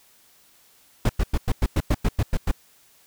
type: noise bursts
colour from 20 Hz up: brown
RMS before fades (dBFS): -19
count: 11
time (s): 1.05-2.514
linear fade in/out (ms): 5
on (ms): 44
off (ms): 98
effects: white hiss -57 dBFS RMS until 3.06 s